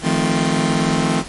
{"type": "chord", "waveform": "sawtooth", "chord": "F dominant seventh", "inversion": "third", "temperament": "just", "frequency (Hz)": [157.15, 174.61, 218.3, 261.9], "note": ["Eb3", "F3", "A3", "C4"], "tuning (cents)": [18, 0, -13, 2], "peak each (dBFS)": -17, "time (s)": [0.02, 1.24], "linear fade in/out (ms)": 50, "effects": ["pink hiss -34 dBFS RMS until 1.28 s", "MP3 48 kbps"]}